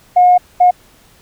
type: tone bursts at uneven times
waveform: sine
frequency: 720 Hz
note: F#5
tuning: 47 cents flat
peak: -4 dBFS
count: 2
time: 0.16-0.38 / 0.6-0.71 s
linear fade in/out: 10 ms
effects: tanh soft clip ceiling 0 dBFS + pink hiss -48 dBFS RMS until 1.21 s

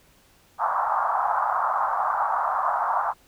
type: band-pass noise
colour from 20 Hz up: pink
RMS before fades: -24 dBFS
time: 0.58-3.14 s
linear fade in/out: 50 ms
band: 730 to 1300 Hz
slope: 48 dB/octave
effects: pink hiss -58 dBFS RMS until 3.27 s

